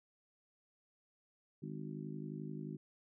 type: harmonic tone with a mistuned harmonic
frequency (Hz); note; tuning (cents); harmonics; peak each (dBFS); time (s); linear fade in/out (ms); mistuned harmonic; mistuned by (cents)
51.4; G#1; -17; 3 / 4 / 5 / 6 / 7; -45 / -47 / -49 / -51 / -52; 1.62-2.77; 10; 7; +48
effects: none